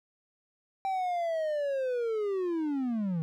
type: linear sweep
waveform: triangle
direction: down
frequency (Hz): 781 to 155.56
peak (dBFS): -26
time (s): 0.85-3.22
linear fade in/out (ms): 0
effects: none